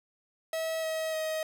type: tone with pitch steps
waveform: 45% pulse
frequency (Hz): 645 / 638 / 631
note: E5 / D#5 / D#5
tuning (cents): -38 / +43 / +24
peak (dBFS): -30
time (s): 0.53-1.43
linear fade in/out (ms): 2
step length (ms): 300
effects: none